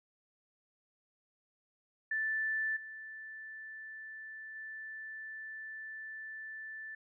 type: tone with level steps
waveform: sine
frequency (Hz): 1760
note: A6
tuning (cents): 0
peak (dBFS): -31 / -44 / -42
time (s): 2.11-6.95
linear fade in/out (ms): 5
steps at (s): 2.76 / 4.55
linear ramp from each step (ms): 10
effects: none